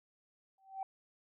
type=tone with exponential growth; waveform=sine; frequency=772 Hz; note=G5; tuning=27 cents flat; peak=-33 dBFS; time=0.58-0.83 s; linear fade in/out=2 ms; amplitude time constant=54 ms; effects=tanh soft clip ceiling -30 dBFS